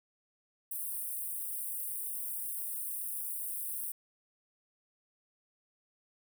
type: high-pass noise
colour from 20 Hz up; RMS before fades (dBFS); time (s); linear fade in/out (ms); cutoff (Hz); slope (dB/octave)
white; -38; 0.71-3.92; 5; 8600; 96
effects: none

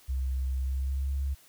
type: tone with pitch glide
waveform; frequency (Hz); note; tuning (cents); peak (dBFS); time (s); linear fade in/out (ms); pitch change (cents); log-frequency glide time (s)
sine; 65.41 to 68.54; C2 to C#2; 0 to -19; -27; 0.08-1.35; 20; +81; 0.58-1.13
effects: white hiss -58 dBFS RMS until 1.48 s

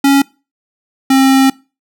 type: tone pair in turn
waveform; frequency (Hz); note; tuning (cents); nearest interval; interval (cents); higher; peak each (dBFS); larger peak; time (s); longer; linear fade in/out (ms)
square; 277.2 / 267.4; C#4 / C4; 0 / +38; minor second; 62; first; -7; neither; 0.04-0.22 / 1.1-1.5; second; 5
effects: noise-tail reverb RT60 0.3 s tail -23 dB re dry

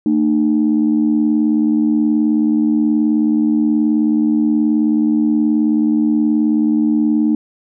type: tone pair together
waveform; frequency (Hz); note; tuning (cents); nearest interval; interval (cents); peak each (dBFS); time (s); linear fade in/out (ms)
sine; 224.7 / 303.5; A3 / D#4; +37 / -43; perfect fourth; 520; -14 / -13; 0.06-7.35; 2
effects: tanh soft clip ceiling -5 dBFS

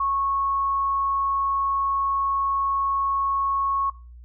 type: tone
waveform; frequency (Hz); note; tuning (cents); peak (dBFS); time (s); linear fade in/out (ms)
sine; 1100; C#6; -14; -21; 0-3.9; 5
effects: noise-tail reverb RT60 0.3 s tail -19 dB re dry + added 60 Hz sine -41 dBFS peak until 4.24 s

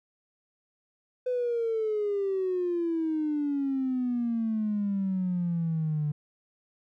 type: exponential sweep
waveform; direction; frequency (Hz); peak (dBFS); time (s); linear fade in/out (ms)
triangle; down; 506 to 146.83; -22; 1.26-6.12; 10
effects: tanh soft clip ceiling -23 dBFS

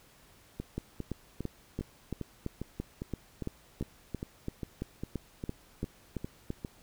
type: two click trains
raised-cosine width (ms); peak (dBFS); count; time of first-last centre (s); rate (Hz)
3; -23 / -21; 16 / 18; 0.6-6.648 / 0.78-6.504; 2.48 / 2.97
effects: pink hiss -60 dBFS RMS until 6.82 s

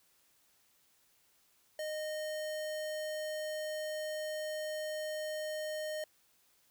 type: tone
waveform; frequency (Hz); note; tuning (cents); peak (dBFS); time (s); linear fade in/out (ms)
square; 616; D#5; -17; -37; 1.79-6.04; 2
effects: white hiss -70 dBFS RMS until 6.7 s

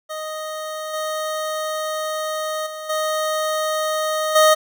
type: tone with level steps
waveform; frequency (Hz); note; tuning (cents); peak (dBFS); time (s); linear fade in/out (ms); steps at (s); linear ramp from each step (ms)
25% pulse; 622.3; D#5; 0; -23 / -19 / -26 / -16 / -7; 0.09-4.55; 20; 0.93 / 2.66 / 2.89 / 4.35; 10
effects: none

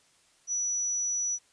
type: tone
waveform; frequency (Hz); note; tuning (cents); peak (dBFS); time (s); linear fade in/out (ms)
sine; 5900; F#8; -6; -27; 0.47-1.39; 50
effects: white hiss -64 dBFS RMS until 1.52 s + resampled to 22050 Hz

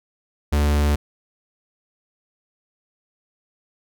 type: tone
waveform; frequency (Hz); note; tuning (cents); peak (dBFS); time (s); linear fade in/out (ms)
45% pulse; 73.42; D2; 0; -16; 0.52-0.96; 10
effects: none

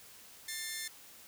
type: tone pair together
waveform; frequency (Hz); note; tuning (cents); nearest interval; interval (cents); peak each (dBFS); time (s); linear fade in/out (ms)
10% pulse; 1782 / 2119; A6 / C7; +22 / +21; minor third; 299; -31 / -33; 0.48-0.88; 5
effects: white hiss -55 dBFS RMS until 1.27 s

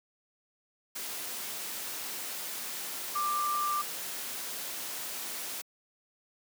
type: tone in noise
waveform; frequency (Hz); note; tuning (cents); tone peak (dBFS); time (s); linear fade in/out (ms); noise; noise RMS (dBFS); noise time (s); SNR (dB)
sine; 1184; D6; +14; -28; 3.15-3.82; 10; white; -38; 0.95-5.62; +7
effects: high-pass 200 Hz 12 dB/octave

